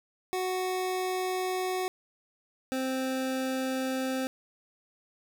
25% pulse tone pair in turn, 370 / 261.6 Hz, F#4 / C4, 0 / 0 cents, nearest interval tritone, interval 600 cents, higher first, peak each -25 dBFS, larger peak neither, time 0.33-1.88 / 2.72-4.27 s, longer neither, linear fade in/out 0 ms, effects none

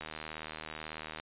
click train, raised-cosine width 0.3 ms, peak -24 dBFS, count 94, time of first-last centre 0.01-1.199 s, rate 78.2 Hz, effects resampled to 8000 Hz

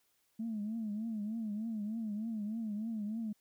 sine tone with vibrato, 217.2 Hz, A3, 22 cents flat, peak -34 dBFS, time 0.39-3.33 s, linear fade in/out 10 ms, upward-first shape triangle, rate 3.3 Hz, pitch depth 120 cents each way, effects tanh soft clip ceiling -31 dBFS + white hiss -75 dBFS RMS until 3.4 s

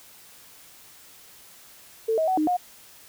sine tone with pitch steps, 447 / 637 / 750 / 307.4 / 719 Hz, A4 / D#5 / F#5 / D#4 / F#5, +27 / +41 / +23 / -21 / -50 cents, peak -20 dBFS, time 2.08-2.57 s, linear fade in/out 10 ms, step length 98 ms, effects white hiss -50 dBFS RMS until 3.08 s

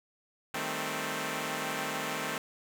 5% pulse chord, A half-diminished seventh, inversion second, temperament equal, 155.56 / 196 / 220 / 261.6 Hz, Eb3 / G3 / A3 / C4, 0 / 0 / 0 / 0 cents, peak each -27 / -31 / -26 / -25 dBFS, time 0.54-2.38 s, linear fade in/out 2 ms, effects none

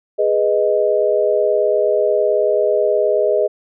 sine chord, G# minor, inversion none, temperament equal, 415.3 / 493.9 / 622.3 Hz, G#4 / B4 / D#5, 0 / 0 / 0 cents, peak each -17 / -19 / -16 dBFS, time 0.18-3.48 s, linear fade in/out 20 ms, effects none

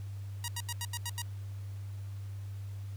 5% pulse tone bursts, 952 Hz, A#5, 36 cents sharp, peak -23 dBFS, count 7, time 0.44-1.219 s, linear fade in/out 2 ms, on 41 ms, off 82 ms, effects added 99 Hz sine -38 dBFS peak until 2.96 s + pink hiss -60 dBFS RMS until 2.96 s

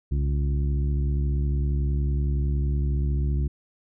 harmonic tone with a mistuned harmonic, 70.8 Hz, C#2, 37 cents sharp, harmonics 1 / 2 / 3 / 4 / 5, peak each -22 / -28 / -38 / -40 / -41 dBFS, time 0.11-3.48 s, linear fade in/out 10 ms, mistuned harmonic 1, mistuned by -94 cents, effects none

